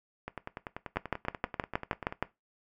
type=two click trains; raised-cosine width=0.5 ms; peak=-13 / -22 dBFS; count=9 / 20; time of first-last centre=0.97-2.226 / 0.28-2.125 s; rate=6.37 / 10.3 Hz; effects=noise-tail reverb RT60 0.2 s tail -18 dB re dry